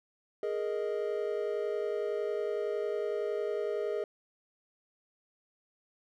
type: chord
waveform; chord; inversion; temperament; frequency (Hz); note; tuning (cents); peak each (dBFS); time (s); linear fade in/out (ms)
triangle; Ab suspended second; none; equal; 415.3 / 466.2 / 622.3; Ab4 / Bb4 / Eb5; 0 / 0 / 0; -31 / -34 / -35; 0.43-4.04; 2
effects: none